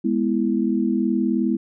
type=chord; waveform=sine; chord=E major; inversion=first; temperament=equal; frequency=207.7 / 246.9 / 329.6 Hz; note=G#3 / B3 / E4; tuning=0 / 0 / 0 cents; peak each=-22 / -22 / -23 dBFS; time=0.04-1.57 s; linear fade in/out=10 ms; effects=none